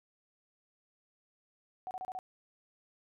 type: tone bursts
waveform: sine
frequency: 747 Hz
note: F#5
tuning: 16 cents sharp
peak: -37 dBFS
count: 5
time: 1.87-2.189 s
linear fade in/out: 0 ms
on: 39 ms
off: 31 ms
effects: none